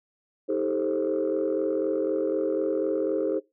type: chord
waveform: sine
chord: A half-diminished seventh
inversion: second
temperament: just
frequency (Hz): 316.8 / 396 / 440 / 528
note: Eb4 / G4 / A4 / C5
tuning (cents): +31 / +18 / 0 / +16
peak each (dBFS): -28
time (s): 0.48-3.4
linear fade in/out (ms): 20
effects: noise-tail reverb RT60 0.2 s tail -19 dB re dry + tanh soft clip ceiling -17 dBFS